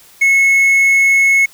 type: tone with quantisation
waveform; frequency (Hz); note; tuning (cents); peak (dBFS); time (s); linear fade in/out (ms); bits
triangle; 2188; C#7; -23; -6; 0.21-1.46; 10; 6
effects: white hiss -44 dBFS RMS until 1.53 s